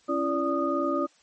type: tone cluster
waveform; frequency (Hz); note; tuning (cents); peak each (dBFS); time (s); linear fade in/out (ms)
sine; 276 / 338.4 / 582 / 1234; C#4 / E4 / D5 / D#6; -7 / +45 / -16 / -15; -29; 0.08-1.07; 20
effects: white hiss -61 dBFS RMS until 1.22 s + MP3 32 kbps